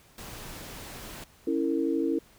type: noise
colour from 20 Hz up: pink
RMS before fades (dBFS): -42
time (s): 0.18-1.24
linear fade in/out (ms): 2
type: chord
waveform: sine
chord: A# diminished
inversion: first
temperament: equal with one note detuned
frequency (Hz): 277.2 / 329.6 / 456.8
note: C#4 / E4 / A#4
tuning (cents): 0 / 0 / -35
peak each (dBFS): -29 / -27 / -31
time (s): 1.47-2.19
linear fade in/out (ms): 5
effects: pink hiss -58 dBFS RMS until 2.38 s